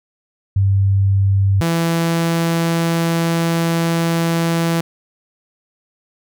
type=tone pair in turn; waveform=sine / sawtooth; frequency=98 / 166.73 Hz; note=G2 / E3; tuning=0 / +20 cents; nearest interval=major sixth; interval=920 cents; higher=second; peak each=-11 dBFS; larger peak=neither; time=0.56-1.61 / 1.61-4.81 s; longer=second; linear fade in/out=5 ms; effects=none